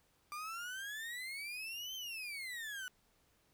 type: exponential two-way sweep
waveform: 35% pulse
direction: up then down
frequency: 1182 to 3136 to 1469 Hz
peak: -40 dBFS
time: 0.32-2.88 s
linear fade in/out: 0 ms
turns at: 1.95 s
effects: pink hiss -73 dBFS RMS until 3.53 s